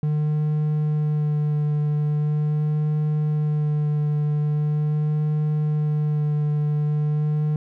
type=tone with vibrato; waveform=triangle; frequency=150.3 Hz; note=D3; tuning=40 cents sharp; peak=-17 dBFS; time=0.03-7.56 s; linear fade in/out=2 ms; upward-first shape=sine; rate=0.42 Hz; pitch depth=16 cents each way; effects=none